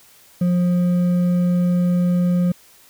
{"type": "tone with hard clipping", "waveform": "triangle", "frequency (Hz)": 177.4, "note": "F3", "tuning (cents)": 27, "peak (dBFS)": -16, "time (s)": [0.41, 2.52], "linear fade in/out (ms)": 5, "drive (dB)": 8, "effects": ["white hiss -50 dBFS RMS until 2.89 s"]}